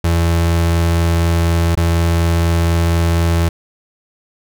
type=tone with dropouts; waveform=35% pulse; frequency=84.1 Hz; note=E2; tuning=35 cents sharp; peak=-10 dBFS; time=0.04-3.49 s; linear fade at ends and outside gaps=5 ms; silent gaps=1.753-1.772 s; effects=none